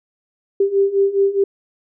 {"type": "beating tone pair", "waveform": "sine", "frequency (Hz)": [392, 396.8], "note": ["G4", "G4"], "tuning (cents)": [0, 21], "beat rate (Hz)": 4.8, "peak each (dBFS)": [-18, -15], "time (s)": [0.6, 1.44], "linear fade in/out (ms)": 5, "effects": []}